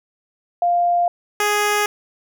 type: tone pair in turn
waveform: sine / 10% pulse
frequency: 699 / 415.6 Hz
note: F5 / G#4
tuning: +1 / +1 cents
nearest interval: major sixth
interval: 900 cents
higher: first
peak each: -14 / -8 dBFS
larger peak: second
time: 0.62-1.08 / 1.4-1.86 s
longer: neither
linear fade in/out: 2 ms
effects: none